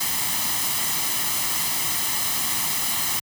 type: noise with comb filter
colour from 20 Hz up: white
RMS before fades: -24 dBFS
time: 0-3.2 s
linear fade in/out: 10 ms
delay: 0.99 ms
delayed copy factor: +0.6
effects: high-pass 80 Hz 12 dB/octave